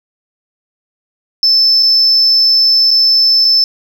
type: tone with dropouts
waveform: sine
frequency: 5274 Hz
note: E8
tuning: in tune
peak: -5 dBFS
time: 1.43-3.64 s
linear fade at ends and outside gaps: 1 ms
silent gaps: 1.826-1.83 / 2.907-2.912 / 3.446-3.449 s
effects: tanh soft clip ceiling -3 dBFS + 7-bit